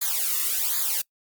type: noise with flanger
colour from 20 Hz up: blue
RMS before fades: -25 dBFS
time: 0.01-1.02 s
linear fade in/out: 10 ms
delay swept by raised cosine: 0.35 to 1.28 ms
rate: 1.3 Hz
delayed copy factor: -0.9
effects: noise-tail reverb RT60 0.1 s tail -24 dB re dry + Opus 48 kbps